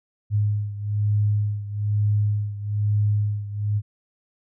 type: beating tone pair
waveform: sine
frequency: 103.83 / 104.93 Hz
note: G#2 / G#2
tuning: 0 / +18 cents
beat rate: 1.1 Hz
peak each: -21 / -25 dBFS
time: 0.3-3.82 s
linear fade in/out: 50 ms
effects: none